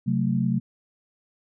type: chord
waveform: sine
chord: F# diminished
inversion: second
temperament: just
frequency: 133.2 / 185 / 222 Hz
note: C3 / F#3 / A3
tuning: +31 / 0 / +16 cents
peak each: -25 dBFS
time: 0.06-0.6 s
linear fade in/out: 20 ms
effects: none